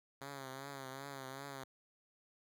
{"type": "tone with vibrato", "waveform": "5% pulse", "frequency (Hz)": 136, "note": "C#3", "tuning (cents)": -33, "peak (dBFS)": -34, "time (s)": [0.21, 1.64], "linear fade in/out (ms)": 5, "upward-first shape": "triangle", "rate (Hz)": 2.6, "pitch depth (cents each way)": 75, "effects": []}